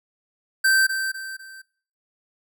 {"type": "tone with echo", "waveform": "square", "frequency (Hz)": 1557, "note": "G6", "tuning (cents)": -12, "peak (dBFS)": -16, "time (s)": [0.64, 0.87], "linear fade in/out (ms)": 10, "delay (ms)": 250, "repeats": 3, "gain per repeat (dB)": -8, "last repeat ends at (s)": 1.62, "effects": ["noise-tail reverb RT60 0.5 s tail -25 dB re dry"]}